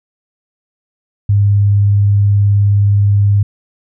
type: tone with vibrato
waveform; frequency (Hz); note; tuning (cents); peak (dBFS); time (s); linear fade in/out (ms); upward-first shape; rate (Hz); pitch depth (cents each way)
sine; 101.4; G#2; -41; -7; 1.29-3.43; 5; sine; 19; 10
effects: none